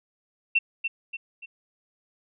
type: tone with echo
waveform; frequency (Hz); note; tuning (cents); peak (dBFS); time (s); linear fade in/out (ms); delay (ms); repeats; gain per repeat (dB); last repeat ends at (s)
sine; 2700; E7; +41; -17; 0.55-0.59; 10; 290; 3; -7; 1.46
effects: none